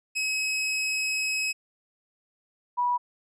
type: tone pair in turn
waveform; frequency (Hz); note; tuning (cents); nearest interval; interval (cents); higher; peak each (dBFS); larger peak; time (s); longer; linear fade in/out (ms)
sawtooth / sine; 2556 / 975.8; D#7 / B5; +46 / -21; octave + perfect fourth; 1667; first; -22; neither; 0.15-1.53 / 2.77-2.98; first; 20
effects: resampled to 22050 Hz